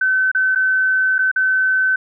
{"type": "tone with dropouts", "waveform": "sine", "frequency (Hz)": 1525, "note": "G6", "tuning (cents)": -48, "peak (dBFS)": -13, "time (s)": [0.01, 1.96], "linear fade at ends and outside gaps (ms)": 5, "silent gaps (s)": [[0.316, 0.348], [0.55, 0.557], [1.183, 1.189], [1.315, 1.36]], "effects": []}